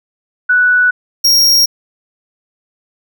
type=tone pair in turn; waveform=sine / 45% pulse; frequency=1480 / 5588 Hz; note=F#6 / F8; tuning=0 / 0 cents; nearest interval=octave + major seventh; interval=2300 cents; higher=second; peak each=-7 dBFS; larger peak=neither; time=0.49-0.91 / 1.24-1.66 s; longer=neither; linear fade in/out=10 ms; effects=none